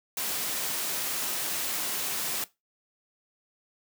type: noise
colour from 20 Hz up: white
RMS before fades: -31 dBFS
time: 0.17-2.44 s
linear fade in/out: 2 ms
effects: noise-tail reverb RT60 0.2 s tail -18 dB re dry + high-pass 150 Hz 12 dB/octave

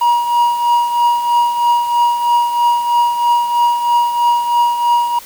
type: tone with tremolo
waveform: triangle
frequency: 954 Hz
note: A#5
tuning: 40 cents sharp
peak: -6 dBFS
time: 0.01-5.19 s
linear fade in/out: 5 ms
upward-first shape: triangle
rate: 3.1 Hz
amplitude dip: 65%
effects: white hiss -36 dBFS RMS until 5.25 s

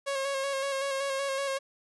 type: tone with vibrato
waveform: sawtooth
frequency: 547 Hz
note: C#5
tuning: 23 cents flat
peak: -25 dBFS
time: 0.06-1.59 s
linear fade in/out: 20 ms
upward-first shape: square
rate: 5.3 Hz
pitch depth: 26 cents each way
effects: resampled to 24000 Hz

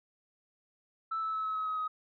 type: tone with pitch steps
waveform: sine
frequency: 1318.5 / 1308.6 / 1298.8 / 1289.1 / 1279.5 / 1269.9 / 1260.4 Hz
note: E6 / E6 / E6 / E6 / D#6 / D#6 / D#6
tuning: 0 / -13 / -26 / -39 / +48 / +35 / +22 cents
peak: -30 dBFS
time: 1.11-1.88 s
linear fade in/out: 10 ms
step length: 110 ms
effects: tanh soft clip ceiling -27 dBFS

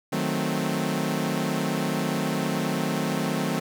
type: chord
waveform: sawtooth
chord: D# diminished seventh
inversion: none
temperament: equal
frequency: 155.56 / 185 / 220 / 261.6 Hz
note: D#3 / F#3 / A3 / C4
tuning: 0 / 0 / 0 / 0 cents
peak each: -26 dBFS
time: 0.12-3.6 s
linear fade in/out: 10 ms
effects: none

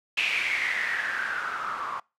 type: noise with low-pass filter sweep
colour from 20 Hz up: blue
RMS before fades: -29 dBFS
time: 0.17-2 s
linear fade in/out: 5 ms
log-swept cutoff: 2600 to 1100 Hz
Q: 7.7
effects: noise-tail reverb RT60 0.3 s tail -26 dB re dry

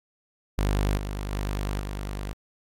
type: tone with level steps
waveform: sawtooth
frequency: 49.94 Hz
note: G1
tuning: 33 cents sharp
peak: -18 / -26 / -23 / -27 dBFS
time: 0.58-2.33 s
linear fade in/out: 0 ms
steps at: 0.97 / 1.32 / 1.8 s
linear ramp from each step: 2 ms
effects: AAC 48 kbps

